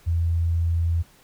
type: tone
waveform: sine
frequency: 83.9 Hz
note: E2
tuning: 31 cents sharp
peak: -19 dBFS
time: 0.06-1.03 s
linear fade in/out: 20 ms
effects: pink hiss -55 dBFS RMS until 1.23 s